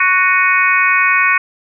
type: harmonic tone with a mistuned harmonic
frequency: 370 Hz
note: F#4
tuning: in tune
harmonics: 3 / 4 / 5 / 6 / 7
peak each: -16 / -16 / -16 / -16 / -16 dBFS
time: 0-1.38 s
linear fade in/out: 5 ms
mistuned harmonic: 7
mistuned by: -62 cents
effects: none